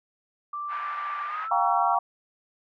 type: tone with pitch glide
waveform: sine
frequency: 1174.7 to 1349.4 Hz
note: D6 to E6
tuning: 0 to +40 cents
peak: -30 dBFS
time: 0.53-1.95 s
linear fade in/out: 5 ms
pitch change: +240 cents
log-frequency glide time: 1.25-1.53 s
type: band-pass noise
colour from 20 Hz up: white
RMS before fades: -38 dBFS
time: 0.68-1.49 s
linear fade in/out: 50 ms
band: 900 to 1800 Hz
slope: 24 dB/octave
type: chord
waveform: sine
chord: G half-diminished seventh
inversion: third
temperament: just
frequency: 705.6 / 784 / 940.8 / 1128.9 Hz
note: F5 / G5 / Bb5 / Db6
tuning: +18 / 0 / +16 / +31 cents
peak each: -26 dBFS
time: 1.51-1.99 s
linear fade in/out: 5 ms
effects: none